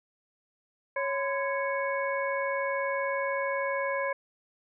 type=harmonic tone with a mistuned harmonic; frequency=553 Hz; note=C#5; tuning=4 cents flat; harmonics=1 / 2 / 3 / 4; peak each=-30 / -33 / -35 / -36 dBFS; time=0.96-4.13 s; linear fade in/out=5 ms; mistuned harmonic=2; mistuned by=-140 cents; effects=none